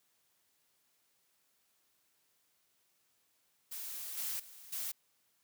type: noise with level steps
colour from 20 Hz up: blue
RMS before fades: -43 / -38 / -54 / -39 dBFS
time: 3.71-4.92 s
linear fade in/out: 10 ms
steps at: 4.17 / 4.39 / 4.72 s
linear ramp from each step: 10 ms
effects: white hiss -75 dBFS RMS until 5.43 s + high-pass 80 Hz 12 dB/octave